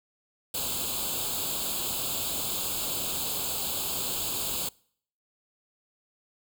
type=noise with comb filter; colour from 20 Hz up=white; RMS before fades=-31 dBFS; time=0.54-4.69 s; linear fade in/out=5 ms; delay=0.26 ms; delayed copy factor=+0.9; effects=noise-tail reverb RT60 0.6 s tail -25 dB re dry